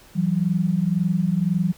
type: tone pair together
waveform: sine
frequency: 166.5 / 188.41 Hz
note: E3 / F#3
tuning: +18 / +32 cents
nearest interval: major second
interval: 214 cents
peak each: -21 dBFS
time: 0.15-1.73 s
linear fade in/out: 20 ms
effects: pink hiss -50 dBFS RMS until 1.77 s